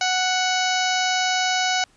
harmonic tone with a mistuned harmonic, 740 Hz, F#5, in tune, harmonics 1 / 2 / 3 / 4 / 5 / 6 / 7 / 8 / 9, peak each -23 / -26 / -28 / -29 / -30 / -31 / -31 / -32 / -33 dBFS, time 0.01-1.84 s, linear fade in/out 2 ms, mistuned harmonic 5, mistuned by +73 cents, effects pink hiss -58 dBFS RMS until 1.96 s + resampled to 22050 Hz

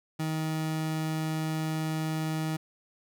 30% pulse tone, 157.7 Hz, D#3, 24 cents sharp, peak -26 dBFS, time 0.19-2.57 s, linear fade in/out 10 ms, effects none

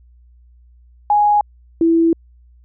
sine tone pair in turn, 830.6 / 331 Hz, G#5 / E4, 0 / +7 cents, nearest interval octave + major third, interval 1593 cents, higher first, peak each -10 dBFS, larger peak neither, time 1.1-1.41 / 1.81-2.13 s, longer second, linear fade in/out 2 ms, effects added 60 Hz sine -45 dBFS peak until 2.64 s

